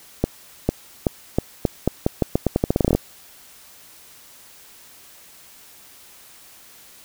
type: accelerating click train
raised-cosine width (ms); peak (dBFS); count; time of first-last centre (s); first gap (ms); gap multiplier
2; -3; 20; 0.24-2.95; 450; 0.84
effects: white hiss -47 dBFS RMS until 7.04 s